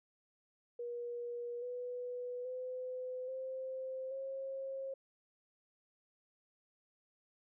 sine tone with pitch steps, 479.1 / 493.1 / 507.6 / 522.5 / 537.8 Hz, A#4 / B4 / B4 / C5 / C5, +47 / -3 / +47 / -2 / +47 cents, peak -39 dBFS, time 0.79-4.94 s, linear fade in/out 5 ms, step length 830 ms, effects none

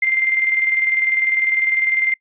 sine tone with tremolo, 2093 Hz, C7, in tune, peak -13 dBFS, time 0.02-2.14 s, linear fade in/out 5 ms, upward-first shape square, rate 20 Hz, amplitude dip 45%, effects noise-tail reverb RT60 0.1 s tail -26 dB re dry + resampled to 8000 Hz

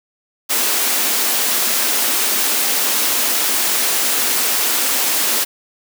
white high-pass noise, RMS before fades -17 dBFS, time 0.49-5.45 s, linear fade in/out 20 ms, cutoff 210 Hz, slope 48 dB/octave, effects none

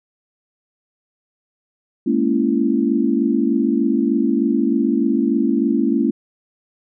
sine chord, A# half-diminished seventh, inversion third, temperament just, 209.8 / 233.1 / 279.7 / 335.6 Hz, G#3 / A#3 / C#4 / E4, +18 / 0 / +16 / +31 cents, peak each -22 / -19 / -19 / -21 dBFS, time 2.06-6.11 s, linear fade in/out 10 ms, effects none

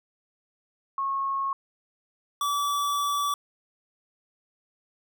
sine / square tone pair in turn, 1092 / 1152 Hz, C#6 / D6, -26 / -34 cents, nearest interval minor second, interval 92 cents, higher second, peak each -25 dBFS, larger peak neither, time 0.98-1.53 / 2.41-3.34 s, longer second, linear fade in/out 2 ms, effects none

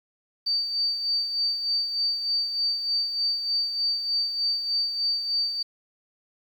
sine tone with tremolo, 4612 Hz, D8, 32 cents flat, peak -21 dBFS, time 0.46-5.63 s, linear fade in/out 10 ms, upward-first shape sine, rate 3.3 Hz, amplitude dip 55%, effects 9-bit

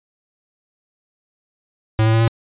square tone with pitch steps, 110 / 111.47 / 112.96 / 114.47 Hz, A2 / A2 / A2 / A#2, 0 / +23 / +46 / -31 cents, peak -13 dBFS, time 1.99-2.278 s, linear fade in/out 0 ms, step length 72 ms, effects resampled to 8000 Hz

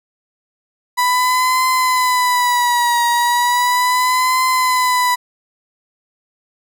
35% pulse tone with vibrato, 987.8 Hz, B5, in tune, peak -11 dBFS, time 0.97-5.16 s, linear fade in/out 20 ms, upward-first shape triangle, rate 0.36 Hz, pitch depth 71 cents each way, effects none

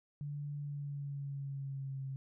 sine tone with pitch glide, 145.2 to 134.7 Hz, D3 to C#3, -19 to -49 cents, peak -38 dBFS, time 0.21-2.16 s, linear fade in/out 0 ms, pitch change -130 cents, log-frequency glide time 0.57-2.03 s, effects none

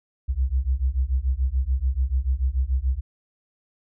sine beating tone pair, 61.74 / 68.64 Hz, B1 / C#2, 0 / -16 cents, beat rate 6.9 Hz, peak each -23 dBFS, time 0.28-3.01 s, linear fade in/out 20 ms, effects none

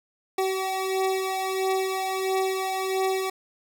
25% pulse beating tone pair, 379.8 / 381.3 Hz, F#4 / G4, +45 / -48 cents, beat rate 1.5 Hz, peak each -22 / -26 dBFS, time 0.38-3.3 s, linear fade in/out 5 ms, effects 10-bit

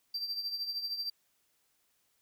triangle tone with tremolo, 4699 Hz, D8, in tune, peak -30 dBFS, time 0.14-1.1 s, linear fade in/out 5 ms, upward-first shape triangle, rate 13 Hz, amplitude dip 70%, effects white hiss -74 dBFS RMS until 2.21 s

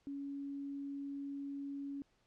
sine tone, 280 Hz, C#4, 18 cents sharp, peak -40 dBFS, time 0.07-2.02 s, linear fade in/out 0 ms, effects pink hiss -75 dBFS RMS until 2.26 s + low-pass 6000 Hz 12 dB/octave

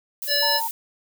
violet noise, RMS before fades -30 dBFS, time 0.22-0.71 s, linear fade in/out 0 ms
harmonic tone, 577 Hz, D5, 31 cents flat, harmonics 1 / 3 / 5 / 7 / 9, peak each -27 / -26 / -31 / -25 / -22 dBFS, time 0.27-0.61 s, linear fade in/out 50 ms
sine tone, 914 Hz, A#5, 34 cents flat, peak -25 dBFS, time 0.42-0.68 s, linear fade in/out 10 ms
effects none

